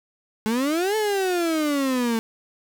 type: exponential two-way sweep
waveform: 35% pulse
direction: up then down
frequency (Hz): 211.6 to 440 to 222.8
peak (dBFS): -19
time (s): 0.46-2.19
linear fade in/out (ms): 0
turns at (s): 0.96
effects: 8-bit